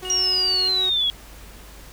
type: tone with pitch glide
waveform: sawtooth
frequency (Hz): 370 to 373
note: F#4 to F#4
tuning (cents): 0 to +14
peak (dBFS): -28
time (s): 0.02-0.9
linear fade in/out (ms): 10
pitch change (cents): +14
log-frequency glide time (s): 0.13-0.66
type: tone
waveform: triangle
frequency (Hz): 2881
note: F#7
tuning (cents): -47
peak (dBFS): -28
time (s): 0.05-0.68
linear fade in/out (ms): 0
type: exponential sweep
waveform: sine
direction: down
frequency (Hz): 5750 to 3300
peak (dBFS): -18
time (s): 0.1-1.1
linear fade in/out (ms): 0
effects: added 50 Hz sine -43 dBFS peak until 1.92 s + pink hiss -45 dBFS RMS until 1.92 s